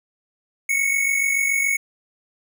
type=tone pair together; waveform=square; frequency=2197 / 2244 Hz; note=C#7 / C#7; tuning=-16 / +21 cents; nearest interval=unison; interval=37 cents; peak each=-20 / -25 dBFS; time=0.69-1.77 s; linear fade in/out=5 ms; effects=none